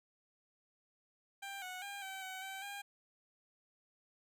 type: tone with pitch steps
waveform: 15% pulse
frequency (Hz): 791 / 736 / 802 / 769 / 754 / 772 / 805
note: G5 / F#5 / G5 / G5 / F#5 / G5 / G5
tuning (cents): +15 / -9 / +39 / -33 / +32 / -27 / +46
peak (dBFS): -37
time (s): 1.42-2.82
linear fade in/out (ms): 10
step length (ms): 200
effects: none